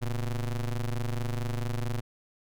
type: ring-modulated tone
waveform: square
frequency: 61.74 Hz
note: B1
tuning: in tune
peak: -26 dBFS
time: 0.01-2.01 s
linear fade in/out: 20 ms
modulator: 49.5 Hz
effects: none